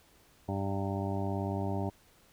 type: harmonic tone with a mistuned harmonic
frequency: 98 Hz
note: G2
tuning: in tune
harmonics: 1 / 2 / 3 / 4 / 6 / 7 / 8 / 9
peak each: -34 / -37 / -39 / -40 / -42 / -42 / -43 / -44 dBFS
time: 0.48-1.9 s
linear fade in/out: 10 ms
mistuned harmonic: 9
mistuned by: +64 cents
effects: pink hiss -63 dBFS RMS until 2.32 s